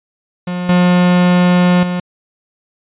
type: tone with level steps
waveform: 45% pulse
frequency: 178.5 Hz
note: F3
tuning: 38 cents sharp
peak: -18 / -8 / -16 dBFS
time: 0.47-2 s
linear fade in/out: 5 ms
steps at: 0.69 / 1.83 s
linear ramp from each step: 2 ms
effects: resampled to 8000 Hz